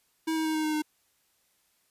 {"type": "tone with pitch steps", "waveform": "square", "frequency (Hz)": [320.8, 317.7, 314.6, 311.5, 308.4, 305.4], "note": ["E4", "D#4", "D#4", "D#4", "D#4", "D#4"], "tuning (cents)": [-47, 36, 19, 2, -15, -32], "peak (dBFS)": -27, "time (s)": [0.27, 0.822], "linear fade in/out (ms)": 10, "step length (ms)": 92, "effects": ["white hiss -70 dBFS RMS until 1.9 s", "resampled to 32000 Hz"]}